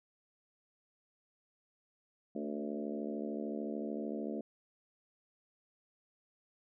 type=harmonic tone with a mistuned harmonic; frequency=73.42 Hz; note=D2; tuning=in tune; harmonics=3 / 4 / 5 / 6 / 7 / 8 / 9; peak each=-40 / -42 / -44 / -46 / -47 / -48 / -49 dBFS; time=2.35-4.41 s; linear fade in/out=5 ms; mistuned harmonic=4; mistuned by=-34 cents; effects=none